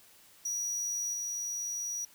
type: tone with level steps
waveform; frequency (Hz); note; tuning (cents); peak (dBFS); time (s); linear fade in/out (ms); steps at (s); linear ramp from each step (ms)
square; 5800; F#8; -35; -32 / -34; 0.45-2.05; 5; 1.13; 10
effects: white hiss -59 dBFS RMS until 2.14 s